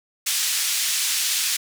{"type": "band-pass noise", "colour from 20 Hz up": "white", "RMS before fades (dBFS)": -23, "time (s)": [0.26, 1.57], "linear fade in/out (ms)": 10, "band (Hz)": [2400, 9000], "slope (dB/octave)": 12, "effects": []}